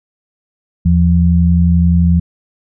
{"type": "tone pair together", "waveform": "sine", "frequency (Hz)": [80.6, 172.27], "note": ["E2", "F3"], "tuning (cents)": [-38, -23], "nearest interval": "octave + minor second", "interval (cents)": 1315, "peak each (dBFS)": -10, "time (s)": [0.85, 2.2], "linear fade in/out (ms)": 10, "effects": []}